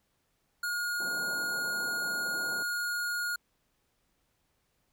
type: tone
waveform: square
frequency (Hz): 1433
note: F6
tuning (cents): +44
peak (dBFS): -31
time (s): 0.63-3.36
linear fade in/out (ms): 5
type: band-pass noise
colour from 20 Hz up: white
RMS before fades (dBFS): -46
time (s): 1-2.63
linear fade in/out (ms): 5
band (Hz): 160 to 840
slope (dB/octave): 24
effects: pink hiss -75 dBFS RMS until 4.92 s